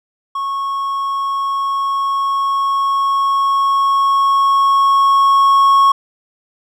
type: tone with level ramp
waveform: triangle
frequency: 1100 Hz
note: C#6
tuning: 14 cents flat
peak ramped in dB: -16 to -5 dBFS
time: 0.35-5.92 s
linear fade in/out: 5 ms
effects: none